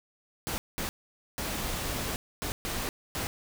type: noise bursts at uneven times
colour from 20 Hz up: pink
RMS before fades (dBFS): -33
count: 6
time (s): 0.47-0.58 / 0.78-0.89 / 1.38-2.16 / 2.42-2.52 / 2.65-2.89 / 3.15-3.27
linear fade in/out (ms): 0
effects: none